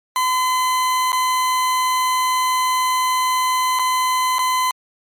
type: tone with dropouts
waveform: 40% pulse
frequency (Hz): 1019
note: C6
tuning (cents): -46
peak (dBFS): -15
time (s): 0.16-4.71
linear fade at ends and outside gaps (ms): 1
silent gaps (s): 1.12-1.129 / 3.789-3.794 / 4.384-4.391
effects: MP3 64 kbps